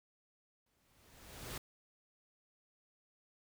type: noise with exponential growth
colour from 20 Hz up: pink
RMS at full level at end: -42 dBFS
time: 0.66-1.58 s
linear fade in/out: 5 ms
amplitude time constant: 200 ms
effects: none